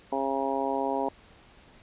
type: harmonic tone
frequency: 136 Hz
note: C#3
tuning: 33 cents flat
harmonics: 2 / 3 / 4 / 5 / 6 / 7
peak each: -33 / -33 / -33 / -33 / -33 / -33 dBFS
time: 0.12-1.09 s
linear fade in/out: 5 ms
effects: pink hiss -55 dBFS RMS until 1.82 s + resampled to 8000 Hz